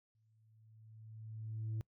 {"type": "tone with exponential growth", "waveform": "sine", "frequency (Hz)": 110, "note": "A2", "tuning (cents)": 0, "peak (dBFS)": -33, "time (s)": [0.15, 1.81], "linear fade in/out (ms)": 0, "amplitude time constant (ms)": 360, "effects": ["noise-tail reverb RT60 0.1 s tail -25 dB re dry", "tanh soft clip ceiling -35 dBFS"]}